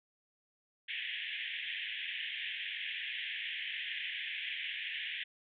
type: band-pass noise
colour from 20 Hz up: white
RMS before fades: -40 dBFS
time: 0.88-5.24 s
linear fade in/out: 10 ms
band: 1700 to 3400 Hz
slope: 96 dB/octave
effects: none